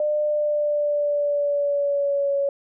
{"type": "tone with pitch glide", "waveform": "sine", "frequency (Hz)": [600, 559.8], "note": ["D5", "C#5"], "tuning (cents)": [37, 17], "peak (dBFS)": -19, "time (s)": [0, 2.49], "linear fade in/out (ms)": 2, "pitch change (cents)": -120, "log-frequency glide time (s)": [0.22, 2.36], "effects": []}